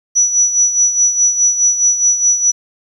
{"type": "tone with tremolo", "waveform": "sine", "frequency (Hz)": 5900, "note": "F#8", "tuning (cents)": -6, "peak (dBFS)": -7, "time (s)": [0.15, 2.52], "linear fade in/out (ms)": 20, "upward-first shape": "sine", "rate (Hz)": 4.8, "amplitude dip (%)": 65, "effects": ["8-bit"]}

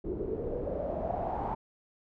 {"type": "noise with low-pass filter sweep", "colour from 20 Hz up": "pink", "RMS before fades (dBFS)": -34, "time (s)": [0.04, 1.55], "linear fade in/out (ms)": 10, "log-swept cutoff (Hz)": [360, 890], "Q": 6.5, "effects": []}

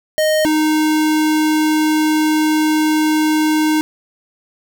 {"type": "tone pair in turn", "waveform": "square", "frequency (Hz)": [620, 309.2], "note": ["D#5", "D#4"], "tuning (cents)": [-6, -11], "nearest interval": "octave", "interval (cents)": 1205, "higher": "first", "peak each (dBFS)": -13, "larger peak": "neither", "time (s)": [[0.18, 0.45], [0.45, 3.81]], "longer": "second", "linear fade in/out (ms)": 0, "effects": []}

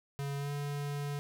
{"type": "tone with pitch glide", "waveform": "square", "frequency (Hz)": [140.7, 143.91], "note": ["C#3", "D3"], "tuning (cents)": [26, -35], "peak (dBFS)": -35, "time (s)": [0.19, 1.19], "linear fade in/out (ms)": 0, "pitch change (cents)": 39, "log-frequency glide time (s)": [0.37, 0.51], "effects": []}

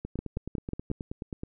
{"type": "two click trains", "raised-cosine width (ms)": 3, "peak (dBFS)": [-22, -18], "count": [14, 5], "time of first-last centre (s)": [[0.05, 1.434], [0.19, 0.915]], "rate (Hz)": [9.39, 5.52], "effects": []}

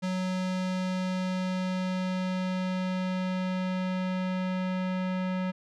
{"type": "tone with low-pass filter sweep", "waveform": "square", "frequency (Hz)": 185, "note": "F#3", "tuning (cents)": 0, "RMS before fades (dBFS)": -30, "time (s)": [0.02, 5.52], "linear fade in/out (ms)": 20, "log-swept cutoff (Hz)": [5900, 2600], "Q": 0.92, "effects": []}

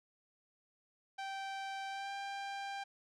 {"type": "tone with pitch glide", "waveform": "sawtooth", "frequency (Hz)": [780, 793.2], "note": ["G5", "G5"], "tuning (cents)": [-9, 20], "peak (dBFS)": -36, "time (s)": [1.18, 2.84], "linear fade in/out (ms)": 10, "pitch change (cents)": 29, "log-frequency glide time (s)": [1.89, 2.12], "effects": ["low-pass 5000 Hz 12 dB/octave"]}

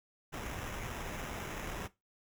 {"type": "noise with sample-and-hold", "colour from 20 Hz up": "pink", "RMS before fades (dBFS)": -41, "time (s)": [0.32, 1.88], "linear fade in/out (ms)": 20, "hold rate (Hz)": 4410, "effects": ["noise-tail reverb RT60 0.2 s tail -17 dB re dry"]}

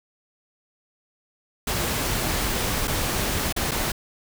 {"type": "noise with dropouts", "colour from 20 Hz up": "pink", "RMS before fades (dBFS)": -25, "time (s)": [1.67, 3.92], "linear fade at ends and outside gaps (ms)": 5, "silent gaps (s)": [[2.874, 2.878], [3.526, 3.563], [3.711, 3.716]], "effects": []}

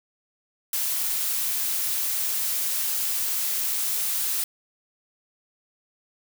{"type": "noise", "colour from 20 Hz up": "blue", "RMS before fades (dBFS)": -26, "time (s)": [0.73, 4.44], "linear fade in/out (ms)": 2, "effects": []}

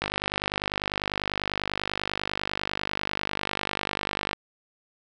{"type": "click train", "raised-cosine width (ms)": 0.3, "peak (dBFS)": -10, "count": 217, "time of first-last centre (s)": [0.02, 4.331], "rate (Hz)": 50.1, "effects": []}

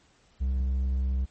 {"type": "tone with hard clipping", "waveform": "sine", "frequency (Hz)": 65.41, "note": "C2", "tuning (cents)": 0, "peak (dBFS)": -25, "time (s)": [0.4, 1.26], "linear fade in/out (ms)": 20, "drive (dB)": 3, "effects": ["pink hiss -63 dBFS RMS until 1.3 s", "MP3 32 kbps"]}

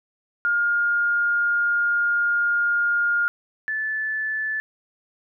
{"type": "tone pair in turn", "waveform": "sine", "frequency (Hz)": [1416, 1743.8], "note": ["F6", "A6"], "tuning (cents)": [23, -16], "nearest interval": "major third", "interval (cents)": 361, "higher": "second", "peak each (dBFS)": [-18, -23], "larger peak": "first", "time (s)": [[0.45, 3.28], [3.68, 4.6]], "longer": "first", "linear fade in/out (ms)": 0, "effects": []}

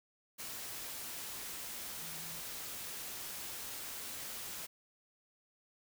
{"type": "tone in noise", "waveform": "sine", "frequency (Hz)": 163.7, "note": "E3", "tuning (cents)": -12, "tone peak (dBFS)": -55, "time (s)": [2, 2.41], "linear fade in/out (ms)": 20, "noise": "white", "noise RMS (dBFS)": -44, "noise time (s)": [0.38, 4.67], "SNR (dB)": -14, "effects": []}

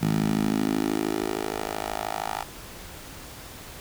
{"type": "tone with high-pass filter sweep", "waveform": "10% pulse", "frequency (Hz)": 53, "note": "G#1", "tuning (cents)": 36, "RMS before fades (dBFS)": -27, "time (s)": [0.01, 2.44], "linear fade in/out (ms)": 20, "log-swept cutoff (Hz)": [160, 860], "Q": 2.7, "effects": ["pink hiss -42 dBFS RMS until 3.8 s"]}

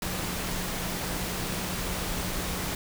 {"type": "tone in noise", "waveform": "sine", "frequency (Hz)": 181.4, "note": "F#3", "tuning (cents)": -34, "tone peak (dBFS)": -38, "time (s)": [0.02, 2.75], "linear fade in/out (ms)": 2, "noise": "pink", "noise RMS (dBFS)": -32, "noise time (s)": [0.02, 2.75], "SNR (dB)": -9, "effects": []}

